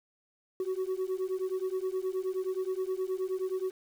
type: beating tone pair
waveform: sine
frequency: 370 / 379.5 Hz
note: F#4 / F#4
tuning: 0 / +44 cents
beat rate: 9.5 Hz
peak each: -31 dBFS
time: 0.6-3.71 s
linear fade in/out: 2 ms
effects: tanh soft clip ceiling -27 dBFS + 9-bit